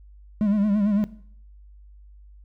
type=tone with vibrato; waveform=triangle; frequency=206.4 Hz; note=G#3; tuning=10 cents flat; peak=-16 dBFS; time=0.41-1.04 s; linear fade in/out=0 ms; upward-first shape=sine; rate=8.9 Hz; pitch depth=77 cents each way; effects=noise-tail reverb RT60 0.6 s tail -18 dB re dry + added 50 Hz sine -45 dBFS peak until 2.44 s